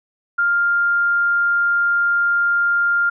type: tone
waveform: sine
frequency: 1400 Hz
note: F6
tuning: 4 cents sharp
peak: -14 dBFS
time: 0.38-3.1 s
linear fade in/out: 10 ms
effects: none